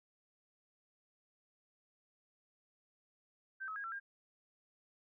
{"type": "tone with pitch steps", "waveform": "sine", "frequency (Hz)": [1556, 1284, 1636, 1346, 1608], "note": ["G6", "E6", "G#6", "E6", "G6"], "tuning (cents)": [-13, -46, -26, 36, 44], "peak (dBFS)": -40, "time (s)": [3.6, 4], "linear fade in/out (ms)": 20, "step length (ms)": 80, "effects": []}